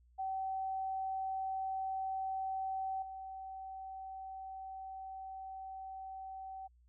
sine tone with level steps, 766 Hz, G5, 40 cents flat, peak -35 / -43 dBFS, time 0.18-6.68 s, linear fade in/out 20 ms, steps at 3.02 s, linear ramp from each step 5 ms, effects added 60 Hz sine -63 dBFS peak until 6.88 s

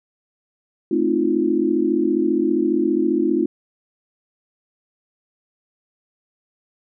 sine chord, F dominant seventh, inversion first, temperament just, 218.3 / 261.9 / 314.3 / 349.2 Hz, A3 / C4 / Eb4 / F4, -13 / +2 / +18 / 0 cents, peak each -25 / -23 / -20 / -20 dBFS, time 0.91-3.46 s, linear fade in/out 5 ms, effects none

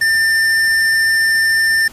sine tone with hard clipping, 1793 Hz, A6, 32 cents sharp, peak -13 dBFS, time 0.01-1.88 s, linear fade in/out 5 ms, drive 13 dB, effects pink hiss -40 dBFS RMS until 1.92 s + resampled to 32000 Hz

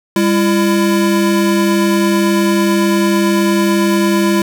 square tone pair together, 200.4 / 337 Hz, G3 / E4, +38 / +38 cents, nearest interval major sixth, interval 900 cents, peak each -14 dBFS, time 0.16-4.42 s, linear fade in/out 2 ms, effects none

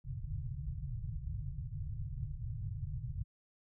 white low-pass noise, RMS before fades -40 dBFS, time 0.04-3.24 s, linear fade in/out 20 ms, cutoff 150 Hz, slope 96 dB/octave, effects none

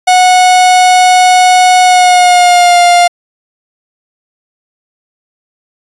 45% pulse tone with pitch glide, 733 to 702.3 Hz, F#5 to F5, -16 to +10 cents, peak -3 dBFS, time 0.07-3.08 s, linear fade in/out 10 ms, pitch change -74 cents, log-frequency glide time 1.83-2.79 s, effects resampled to 24000 Hz

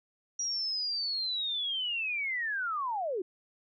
sine linear sweep, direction down, 5760 to 341 Hz, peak -30 dBFS, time 0.39-3.22 s, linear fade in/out 5 ms, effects none

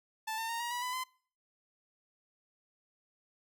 sawtooth tone with pitch steps, 880 / 902.7 / 925.9 / 949.7 / 974.2 / 999.2 / 1025 Hz, A5 / A5 / A#5 / A#5 / B5 / B5 / C6, 0 / +44 / -12 / +32 / -24 / +20 / -36 cents, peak -31 dBFS, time 0.27-1.04 s, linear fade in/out 10 ms, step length 110 ms, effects noise-tail reverb RT60 0.5 s tail -25 dB re dry

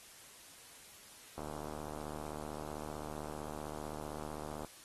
click train, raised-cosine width 1 ms, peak -30 dBFS, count 248, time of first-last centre 1.38-4.647 s, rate 75.6 Hz, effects white hiss -56 dBFS RMS until 4.84 s + AAC 32 kbps

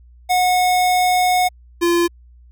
square tone pair in turn, 729 / 344 Hz, F#5 / F4, -26 / -26 cents, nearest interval octave + minor second, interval 1300 cents, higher first, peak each -14 dBFS, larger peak neither, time 0.29-1.49 / 1.81-2.08 s, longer first, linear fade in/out 20 ms, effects added 60 Hz sine -43 dBFS peak until 2.51 s

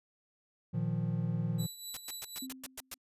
triangle chord, Bb suspended fourth, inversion none, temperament just, 116.54 / 155.39 / 174.81 Hz, Bb2 / Eb3 / F3, 0 / -2 / +2 cents, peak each -33 dBFS, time 0.73-1.67 s, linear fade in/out 20 ms
15% pulse tone with tremolo, 3951 Hz, B7, in tune, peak -32 dBFS, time 1.58-2.47 s, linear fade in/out 20 ms, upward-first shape triangle, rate 4 Hz, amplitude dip 70%
white noise bursts, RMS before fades -41 dBFS, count 8, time 1.94-2.942 s, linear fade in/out 2 ms, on 29 ms, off 110 ms
sine tone with exponential decay, 260.9 Hz, C4, 5 cents flat, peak -38 dBFS, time 2.42-2.98 s, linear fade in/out 5 ms, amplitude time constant 120 ms
effects resampled to 32000 Hz

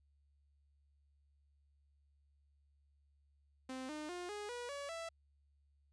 sawtooth tone with pitch steps, 259.9 / 303.8 / 355 / 415 / 485 / 566.8 / 662.5 Hz, C4 / D#4 / F4 / G#4 / B4 / C#5 / E5, -11 / -41 / +28 / -1 / -31 / +38 / +9 cents, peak -39 dBFS, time 3.69-5.09 s, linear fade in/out 5 ms, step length 200 ms, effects added 71 Hz sine -70 dBFS peak until 5.92 s + resampled to 22050 Hz

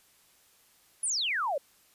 sine exponential sweep, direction down, 10548 to 523.3 Hz, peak -27 dBFS, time 1.03-1.58 s, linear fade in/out 5 ms, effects white hiss -63 dBFS RMS until 1.94 s + resampled to 32000 Hz

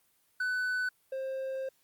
triangle tone pair in turn, 1500 / 530.3 Hz, F#6 / C5, +23 / +23 cents, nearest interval octave + tritone, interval 1800 cents, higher first, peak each -27 / -31 dBFS, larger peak first, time 0.4-0.89 / 1.12-1.69 s, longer second, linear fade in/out 5 ms, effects white hiss -70 dBFS RMS until 1.83 s + Opus 32 kbps

